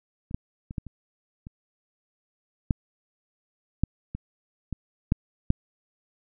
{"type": "clicks", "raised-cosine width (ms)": 5, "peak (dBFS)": [-28, -14, -24, -17, -27, -27, -9, -9, -20, -18, -8, -7], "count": 12, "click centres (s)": [0.311, 0.345, 0.709, 0.782, 0.867, 1.469, 2.708, 3.836, 4.15, 4.727, 5.121, 5.504], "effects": []}